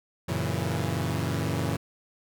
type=chord; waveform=sawtooth; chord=F# dominant seventh; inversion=none; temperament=equal with one note detuned; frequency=92.5 / 115.34 / 138.59 / 164.81 Hz; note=F#2 / A#2 / C#3 / E3; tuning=0 / -18 / 0 / 0 cents; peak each=-28 dBFS; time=0.28-1.77 s; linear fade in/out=10 ms; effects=none